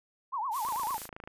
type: tone with vibrato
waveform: sine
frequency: 969 Hz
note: B5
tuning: 33 cents flat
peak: -30 dBFS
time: 0.32-0.98 s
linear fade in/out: 20 ms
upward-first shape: triangle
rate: 8.9 Hz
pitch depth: 290 cents each way
type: noise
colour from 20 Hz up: blue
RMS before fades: -40 dBFS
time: 0.51-1.09 s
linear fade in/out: 50 ms
type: click train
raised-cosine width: 0.5 ms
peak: -28 dBFS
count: 18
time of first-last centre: 0.65-1.275 s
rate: 27.2 Hz
effects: resampled to 32000 Hz